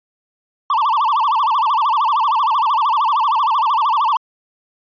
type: tone with vibrato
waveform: triangle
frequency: 1015 Hz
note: B5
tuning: 47 cents sharp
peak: -11 dBFS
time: 0.7-4.17 s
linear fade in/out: 2 ms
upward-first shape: sine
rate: 13 Hz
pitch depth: 270 cents each way
effects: resampled to 11025 Hz